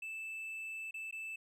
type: tone with dropouts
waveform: triangle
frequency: 2637 Hz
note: E7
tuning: in tune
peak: -39 dBFS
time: 0.02-1.36 s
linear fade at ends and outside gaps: 5 ms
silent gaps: 0.91-0.941 / 1.111-1.125 s
effects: none